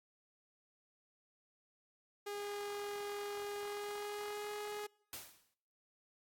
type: tone with pitch glide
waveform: sawtooth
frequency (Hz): 409 to 416.9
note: G#4 to G#4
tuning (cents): -26 to +7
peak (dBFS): -37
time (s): 2.26-4.87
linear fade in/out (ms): 10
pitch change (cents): +33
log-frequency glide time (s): 3.55-4.53
type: noise with exponential decay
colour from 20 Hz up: white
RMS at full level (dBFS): -44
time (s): 5.13-5.54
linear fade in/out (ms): 1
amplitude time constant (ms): 89
effects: noise-tail reverb RT60 0.8 s tail -25 dB re dry + AAC 64 kbps